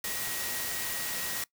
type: tone in noise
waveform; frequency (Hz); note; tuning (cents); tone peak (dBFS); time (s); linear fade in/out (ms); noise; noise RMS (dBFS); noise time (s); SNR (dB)
sine; 1900; A#6; +33; -42; 0.04-1.44; 2; white; -34; 0.04-1.44; -11
effects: noise-tail reverb RT60 0.1 s tail -21 dB re dry